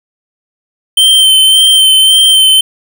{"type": "tone with vibrato", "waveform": "square", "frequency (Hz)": 3108, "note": "G7", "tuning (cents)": -16, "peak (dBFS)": -4, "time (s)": [0.97, 2.61], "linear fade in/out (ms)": 5, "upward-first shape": "sine", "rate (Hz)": 1.8, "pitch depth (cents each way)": 20, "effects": []}